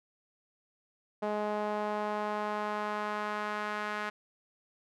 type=tone with band-pass filter sweep; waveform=sawtooth; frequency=210 Hz; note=G#3; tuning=19 cents sharp; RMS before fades=-34 dBFS; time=1.22-4.1 s; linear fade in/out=10 ms; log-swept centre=680 to 1500 Hz; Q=1.5; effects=none